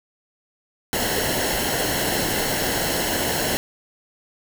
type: noise with comb filter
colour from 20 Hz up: pink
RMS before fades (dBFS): -23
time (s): 0.93-3.57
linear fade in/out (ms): 0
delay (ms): 0.83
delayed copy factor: -0.65
effects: none